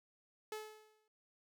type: tone with exponential decay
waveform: sawtooth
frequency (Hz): 430.7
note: A4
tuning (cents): -37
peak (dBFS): -36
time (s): 0.52-1.08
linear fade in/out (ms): 2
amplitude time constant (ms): 120
effects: none